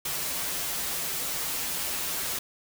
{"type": "noise with comb filter", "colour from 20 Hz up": "white", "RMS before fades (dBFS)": -31, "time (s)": [0.05, 2.39], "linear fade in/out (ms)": 5, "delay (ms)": 9.3, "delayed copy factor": -1, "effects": []}